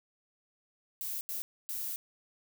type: noise bursts at uneven times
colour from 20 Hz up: violet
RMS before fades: -37 dBFS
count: 3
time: 1.01-1.21 / 1.29-1.42 / 1.69-1.96 s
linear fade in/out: 0 ms
effects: none